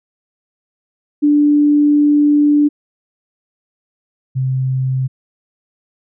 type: tone pair in turn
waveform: sine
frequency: 293.7 / 130.83 Hz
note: D4 / C3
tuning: 0 / 0 cents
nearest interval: octave + major second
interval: 1400 cents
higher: first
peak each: -8 / -14 dBFS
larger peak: first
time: 1.22-2.69 / 4.35-5.08 s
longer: first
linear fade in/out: 20 ms
effects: none